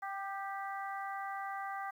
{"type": "harmonic tone with a mistuned harmonic", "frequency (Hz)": 391.9, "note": "G4", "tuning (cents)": 0, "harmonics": [2, 3, 4, 5], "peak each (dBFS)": [-40, -43, -46, -48], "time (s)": [0.02, 1.91], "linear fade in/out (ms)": 10, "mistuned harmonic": 3, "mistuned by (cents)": 21, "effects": ["11-bit"]}